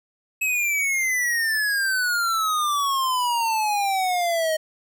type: exponential sweep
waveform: square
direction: down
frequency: 2585 to 622.3 Hz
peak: -21 dBFS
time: 0.41-4.57 s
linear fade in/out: 10 ms
effects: none